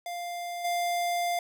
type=tone with level steps; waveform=square; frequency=698.5 Hz; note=F5; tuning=in tune; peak=-34 / -27 dBFS; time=0.06-1.39 s; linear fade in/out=2 ms; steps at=0.64 s; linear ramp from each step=10 ms; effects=none